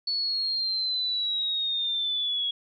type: linear sweep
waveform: sine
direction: down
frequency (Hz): 4435 to 3322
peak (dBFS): -25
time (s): 0.07-2.51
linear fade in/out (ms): 5
effects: none